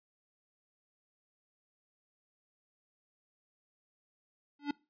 square tone with exponential growth, 288.3 Hz, D4, 32 cents flat, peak -28 dBFS, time 4.59-4.71 s, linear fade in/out 5 ms, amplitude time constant 26 ms, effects noise-tail reverb RT60 0.3 s tail -23 dB re dry + resampled to 11025 Hz

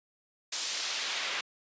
pink noise with band-pass filter sweep, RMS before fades -34 dBFS, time 0.52-1.41 s, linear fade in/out 5 ms, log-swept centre 6000 to 2500 Hz, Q 1, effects high-pass 300 Hz 12 dB/octave + resampled to 16000 Hz

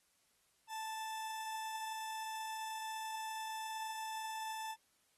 40% pulse tone, 880 Hz, A5, in tune, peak -40 dBFS, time 0.68-4.76 s, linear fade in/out 50 ms, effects white hiss -75 dBFS RMS until 5.17 s + AAC 32 kbps

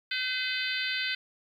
harmonic tone with a mistuned harmonic, 510 Hz, C5, 44 cents flat, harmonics 3 / 4 / 5 / 6 / 7 / 8 / 9, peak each -34 / -35 / -36 / -37 / -37 / -38 / -39 dBFS, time 0.11-1.15 s, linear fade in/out 5 ms, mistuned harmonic 9, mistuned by +16 cents, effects 10-bit

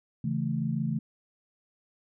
sine chord, A major, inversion first, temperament equal, 138.59 / 164.81 / 220 Hz, C#3 / E3 / A3, 0 / 0 / 0 cents, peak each -31 dBFS, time 0.24-0.99 s, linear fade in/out 5 ms, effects none

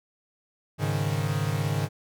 45% pulse chord, Ab suspended fourth, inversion none, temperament equal, 103.83 / 138.59 / 155.56 Hz, Ab2 / Db3 / Eb3, 0 / 0 / 0 cents, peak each -29 dBFS, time 0.78-1.89 s, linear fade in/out 50 ms, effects none

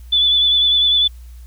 sine tone with vibrato, 3470 Hz, A7, 25 cents flat, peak -11 dBFS, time 0.12-1.08 s, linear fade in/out 10 ms, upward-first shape sine, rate 10 Hz, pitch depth 26 cents each way, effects added 60 Hz sine -34 dBFS peak until 1.46 s + white hiss -54 dBFS RMS until 1.46 s

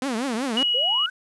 sawtooth tone with vibrato, 246.9 Hz, B3, in tune, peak -20 dBFS, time 0.02-0.63 s, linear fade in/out 2 ms, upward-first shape triangle, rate 5.3 Hz, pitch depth 270 cents each way
sine tone, 2910 Hz, F#7, 29 cents flat, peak -19 dBFS, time 0.57-1.06 s, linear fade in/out 2 ms
sine exponential sweep, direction up, 466.2 to 1570 Hz, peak -28 dBFS, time 0.74-1.1 s, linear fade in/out 10 ms
effects resampled to 24000 Hz + 9-bit

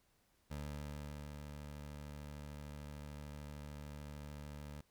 20% pulse tone with ADSR envelope, 73.42 Hz, D2, in tune, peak -37 dBFS, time 0.5-4.81 s, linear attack 18 ms, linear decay 810 ms, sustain -5 dB, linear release 5 ms, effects pink hiss -75 dBFS RMS until 4.9 s

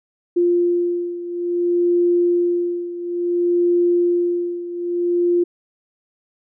sine beating tone pair, 349.2 / 349.78 Hz, F4 / F4, 0 / +3 cents, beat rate 0.58 Hz, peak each -17 / -21 dBFS, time 0.36-5.44 s, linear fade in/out 10 ms, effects none

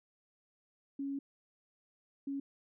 sine tone bursts at uneven times, 277.2 Hz, C#4, in tune, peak -35 dBFS, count 2, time 0.99-1.19 / 2.27-2.4 s, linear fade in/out 5 ms, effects none

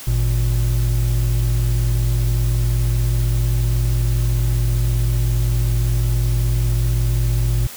triangle tone pair together, 52.72 / 117.9 Hz, G#1 / A#2, +27 / +20 cents, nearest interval octave + major second, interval 1393 cents, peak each -15 dBFS, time 0.07-7.67 s, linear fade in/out 5 ms, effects tanh soft clip ceiling -7 dBFS + white hiss -35 dBFS RMS until 7.76 s

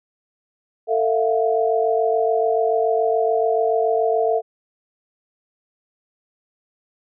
sine tone cluster, 448.3 / 660 / 707 Hz, A4 / E5 / F5, +32 / +2 / +21 cents, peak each -19 / -21 / -22 dBFS, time 0.87-4.42 s, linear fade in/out 50 ms, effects none

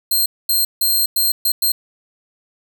5% pulse tone bursts at uneven times, 4186 Hz, C8, in tune, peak -7 dBFS, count 6, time 0.11-0.26 / 0.49-0.65 / 0.81-1.06 / 1.16-1.32 / 1.45-1.52 / 1.62-1.72 s, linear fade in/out 5 ms, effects none

